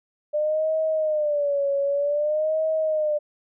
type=tone with vibrato; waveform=sine; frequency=595 Hz; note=D5; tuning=22 cents sharp; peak=-20 dBFS; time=0.33-3.19 s; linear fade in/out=20 ms; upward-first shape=sine; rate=0.53 Hz; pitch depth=110 cents each way; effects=none